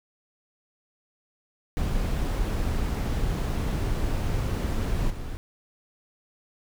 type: noise with level steps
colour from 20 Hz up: brown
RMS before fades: -26 / -34 dBFS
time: 1.77-5.37 s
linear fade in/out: 0 ms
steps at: 5.1 s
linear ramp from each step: 5 ms
effects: none